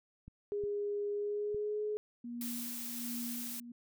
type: clicks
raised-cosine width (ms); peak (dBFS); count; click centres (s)
5; -37; 3; 0.28 / 0.638 / 1.546
type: tone with pitch glide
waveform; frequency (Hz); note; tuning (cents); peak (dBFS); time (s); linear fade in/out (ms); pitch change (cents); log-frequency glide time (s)
sine; 410 to 422.5; G#4 to G#4; -22 to +30; -33; 0.52-1.97; 0; +52; 1.11-1.82
type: tone with tremolo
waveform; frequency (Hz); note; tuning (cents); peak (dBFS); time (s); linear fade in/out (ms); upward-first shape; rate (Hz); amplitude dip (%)
sine; 238.7; A#3; +41; -38; 2.24-3.72; 5; sine; 1.3; 65
type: noise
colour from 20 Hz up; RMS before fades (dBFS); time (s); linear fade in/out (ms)
blue; -42; 2.41-3.6; 2
effects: none